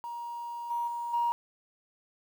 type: tone with level steps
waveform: sine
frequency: 946 Hz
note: A#5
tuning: 25 cents sharp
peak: -35 / -28 / -32 / -24 dBFS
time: 0.04-1.32 s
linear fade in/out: 0 ms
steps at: 0.7 / 0.87 / 1.13 s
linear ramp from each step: 10 ms
effects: tanh soft clip ceiling -21 dBFS + 9-bit